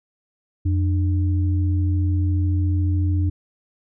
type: tone pair together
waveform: sine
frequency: 88.6 / 298 Hz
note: F2 / D4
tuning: +25 / +25 cents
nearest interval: octave + major sixth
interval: 2100 cents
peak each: -17 / -28 dBFS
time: 0.65-3.3 s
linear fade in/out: 10 ms
effects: none